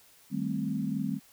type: chord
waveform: sine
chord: A half-diminished seventh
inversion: second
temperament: equal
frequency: 155.56 / 196 / 220 / 261.6 Hz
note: Eb3 / G3 / A3 / C4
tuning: 0 / 0 / 0 / 0 cents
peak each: -36 / -33 / -34 / -34 dBFS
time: 0.3-1.2 s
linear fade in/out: 50 ms
effects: white hiss -59 dBFS RMS until 1.32 s